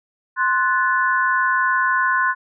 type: chord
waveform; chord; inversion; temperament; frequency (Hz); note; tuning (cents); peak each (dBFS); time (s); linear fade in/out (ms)
sine; F# diminished; second; equal with one note detuned; 1046.5 / 1480 / 1736.8; C6 / F#6 / A6; 0 / 0 / -23; -19 / -19 / -23; 0.36-2.35; 50
effects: none